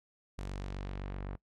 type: tone with low-pass filter sweep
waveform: sawtooth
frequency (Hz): 47.83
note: G1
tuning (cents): -42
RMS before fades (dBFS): -40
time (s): 0.38-1.36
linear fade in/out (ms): 10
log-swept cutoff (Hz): 9700 to 1600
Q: 0.83
effects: noise-tail reverb RT60 0.1 s tail -21 dB re dry